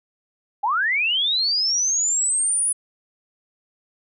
sine linear sweep, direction up, 770 to 9970 Hz, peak -18 dBFS, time 0.63-2.73 s, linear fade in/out 10 ms, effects none

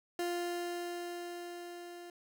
30% pulse tone with level ramp, 349.2 Hz, F4, in tune, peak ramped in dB -30 to -44 dBFS, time 0.19-2.1 s, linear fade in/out 2 ms, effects none

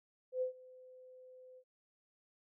sine tone with ADSR envelope, 510 Hz, C5, 44 cents flat, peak -31 dBFS, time 0.32-1.64 s, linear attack 95 ms, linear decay 110 ms, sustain -23 dB, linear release 64 ms, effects none

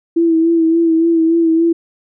sine tone with vibrato, 329.6 Hz, E4, in tune, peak -9 dBFS, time 0.16-1.73 s, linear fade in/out 10 ms, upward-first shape sine, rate 3.5 Hz, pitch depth 35 cents each way, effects none

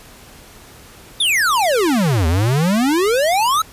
square exponential two-way sweep, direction down then up, 3713 to 77.4 to 1336 Hz, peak -14 dBFS, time 1.2-3.62 s, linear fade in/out 5 ms, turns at 2.27 s, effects pink hiss -42 dBFS RMS until 3.72 s + resampled to 32000 Hz

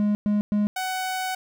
triangle tone bursts, 207.7 Hz, G#3, in tune, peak -17 dBFS, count 3, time 0-0.67 s, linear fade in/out 0 ms, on 150 ms, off 110 ms
sawtooth tone, 748 Hz, F#5, 19 cents sharp, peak -22 dBFS, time 0.76-1.35 s, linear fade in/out 5 ms
effects none

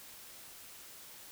silence, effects white hiss -52 dBFS RMS until 1.31 s

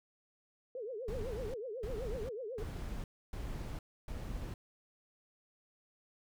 sine tone with vibrato, 466.2 Hz, A#4, in tune, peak -39 dBFS, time 0.75-2.63 s, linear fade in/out 2 ms, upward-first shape triangle, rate 8 Hz, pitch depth 280 cents each way
brown noise bursts, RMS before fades -41 dBFS, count 5, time 1.08-4.54 s, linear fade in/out 2 ms, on 460 ms, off 290 ms
effects none

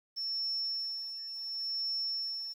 sine tone with tremolo, 5400 Hz, E8, 41 cents sharp, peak -31 dBFS, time 0.16-2.54 s, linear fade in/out 20 ms, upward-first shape sine, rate 0.7 Hz, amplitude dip 60%, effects 10-bit

